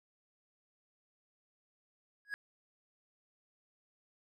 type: tone with exponential growth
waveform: triangle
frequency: 1661.2 Hz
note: G#6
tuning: in tune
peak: -30 dBFS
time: 2.25-2.34 s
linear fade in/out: 0 ms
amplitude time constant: 19 ms
effects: none